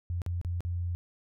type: tone with dropouts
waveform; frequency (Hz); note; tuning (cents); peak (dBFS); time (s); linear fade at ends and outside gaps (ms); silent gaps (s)
sine; 87.4; F2; +2; -29; 0.1-0.95; 0; 0.218-0.263 / 0.414-0.448 / 0.606-0.65
effects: none